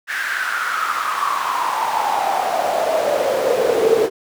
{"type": "noise with high-pass filter sweep", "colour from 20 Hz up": "brown", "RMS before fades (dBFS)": -19, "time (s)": [0.07, 4.1], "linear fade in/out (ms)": 50, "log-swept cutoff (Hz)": [1700, 420], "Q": 7.6, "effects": []}